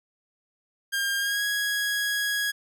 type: tone with pitch glide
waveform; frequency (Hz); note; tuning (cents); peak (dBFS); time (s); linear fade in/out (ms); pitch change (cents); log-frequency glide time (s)
sawtooth; 1608 to 1659.9; G6 to G#6; +44 to -1; -21; 0.92-2.52; 20; +55; 1.18-1.44
effects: none